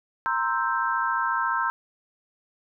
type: chord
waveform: sine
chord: C dominant seventh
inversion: third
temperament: equal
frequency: 932.3 / 1046.5 / 1318.5 / 1568 Hz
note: Bb5 / C6 / E6 / G6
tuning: 0 / 0 / 0 / 0 cents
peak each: -28 dBFS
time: 0.26-1.7 s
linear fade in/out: 0 ms
effects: none

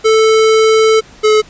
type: tone pair in turn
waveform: square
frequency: 440 / 429.5 Hz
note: A4 / A4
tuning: 0 / -42 cents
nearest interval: unison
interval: 42 cents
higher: first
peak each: -7 dBFS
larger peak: neither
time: 0.04-1.01 / 1.23-1.42 s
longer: first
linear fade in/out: 20 ms
effects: pink hiss -40 dBFS RMS until 1.49 s + resampled to 16000 Hz

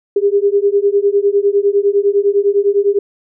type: beating tone pair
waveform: sine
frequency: 398.3 / 408.2 Hz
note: G4 / G#4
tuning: +28 / -30 cents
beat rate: 9.9 Hz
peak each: -13 dBFS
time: 0.16-2.99 s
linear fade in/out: 5 ms
effects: none

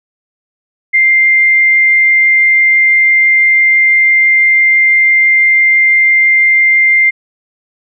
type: tone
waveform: sine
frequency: 2098 Hz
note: C7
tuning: 4 cents sharp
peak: -5 dBFS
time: 0.93-7.11 s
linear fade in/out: 20 ms
effects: none

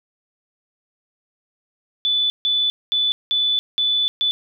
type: tone bursts at uneven times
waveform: sine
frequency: 3483 Hz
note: A7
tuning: 18 cents flat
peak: -16 dBFS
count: 6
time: 2.05-2.3 / 2.45-2.7 / 2.92-3.12 / 3.31-3.59 / 3.78-4.08 / 4.21-4.31 s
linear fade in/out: 0 ms
effects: none

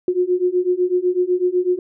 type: beating tone pair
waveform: sine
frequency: 356.8 / 364.8 Hz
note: F4 / F#4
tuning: +37 / -24 cents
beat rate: 8 Hz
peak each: -19 / -18 dBFS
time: 0.08-1.79 s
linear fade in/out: 2 ms
effects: none

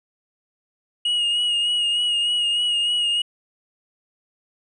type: tone with vibrato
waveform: triangle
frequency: 2879 Hz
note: F#7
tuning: 48 cents flat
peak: -17 dBFS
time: 1.05-3.22 s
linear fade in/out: 5 ms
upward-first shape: sine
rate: 3.3 Hz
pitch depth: 28 cents each way
effects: resampled to 24000 Hz

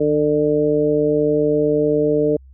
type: harmonic tone with a mistuned harmonic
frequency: 149.3 Hz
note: D3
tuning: 29 cents sharp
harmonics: 1 / 2 / 3 / 4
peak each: -26 / -20 / -16 / -22 dBFS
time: 0-2.37 s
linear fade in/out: 10 ms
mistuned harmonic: 1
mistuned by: +48 cents
effects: added 66 Hz sine -41 dBFS peak until 2.53 s

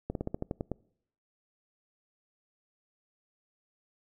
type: slowing click train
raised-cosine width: 2 ms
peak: -19 dBFS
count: 9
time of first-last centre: 0.1-0.717 s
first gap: 52 ms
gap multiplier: 1.11
effects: noise-tail reverb RT60 0.7 s tail -25 dB re dry

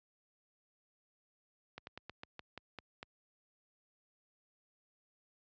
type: slowing click train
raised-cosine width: 0.3 ms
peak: -29 dBFS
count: 9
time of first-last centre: 1.78-3.029 s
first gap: 91 ms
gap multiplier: 1.15
effects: high-pass 60 Hz 12 dB/octave + resampled to 16000 Hz

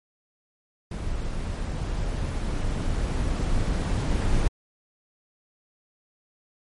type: noise with level ramp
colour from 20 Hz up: brown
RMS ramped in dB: -30 to -22 dBFS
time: 0.91-4.48 s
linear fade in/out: 5 ms
effects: MP3 48 kbps

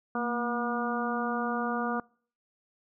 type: harmonic tone with a mistuned harmonic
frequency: 240 Hz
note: B3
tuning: 49 cents flat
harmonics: 1 / 2 / 3 / 4 / 5 / 6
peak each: -32 / -36 / -35 / -38 / -35 / -37 dBFS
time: 0.15-2 s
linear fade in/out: 2 ms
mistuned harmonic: 1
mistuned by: -47 cents
effects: noise-tail reverb RT60 0.5 s tail -26 dB re dry

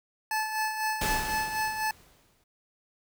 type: tone with tremolo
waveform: 25% pulse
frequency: 868 Hz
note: A5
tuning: 24 cents flat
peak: -22 dBFS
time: 0.31-1.91 s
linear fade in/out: 2 ms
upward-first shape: sine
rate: 4 Hz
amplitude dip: 55%
type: noise with exponential decay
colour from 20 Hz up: pink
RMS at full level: -29 dBFS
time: 1.01-2.44 s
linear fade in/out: 5 ms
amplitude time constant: 310 ms
effects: none

